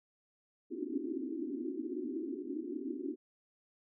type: band-pass noise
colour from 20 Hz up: pink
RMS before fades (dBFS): -39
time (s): 0.7-3.16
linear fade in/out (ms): 20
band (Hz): 250 to 380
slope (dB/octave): 96
effects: none